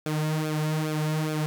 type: tone with flanger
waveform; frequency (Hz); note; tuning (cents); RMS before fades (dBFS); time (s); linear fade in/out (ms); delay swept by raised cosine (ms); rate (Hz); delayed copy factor
sawtooth; 154.6; D#3; -11; -27; 0.06-1.46; 0; 1 to 4; 2.4; -0.7
effects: none